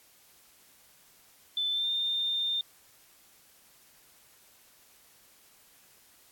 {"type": "tone with pitch glide", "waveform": "sine", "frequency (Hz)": [3520, 3615], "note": ["A7", "A7"], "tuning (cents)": [0, 46], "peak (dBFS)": -27, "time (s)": [1.57, 2.61], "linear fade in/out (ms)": 2, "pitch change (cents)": 46, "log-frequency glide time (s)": [1.71, 1.89], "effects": ["white hiss -60 dBFS RMS until 6.31 s", "AAC 64 kbps"]}